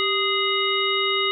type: harmonic tone with a mistuned harmonic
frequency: 415.3 Hz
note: G#4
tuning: in tune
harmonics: 1 / 3 / 5 / 7 / 9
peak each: -26 / -26 / -26 / -26 / -26 dBFS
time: 0-1.31 s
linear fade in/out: 0 ms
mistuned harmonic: 1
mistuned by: -99 cents
effects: none